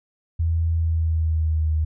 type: tone with pitch glide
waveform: sine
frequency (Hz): 82.41 to 78.05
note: E2 to D#2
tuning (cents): 0 to +6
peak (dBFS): -18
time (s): 0.39-1.85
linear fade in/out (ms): 10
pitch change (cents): -94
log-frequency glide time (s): 0.75-1.72
effects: none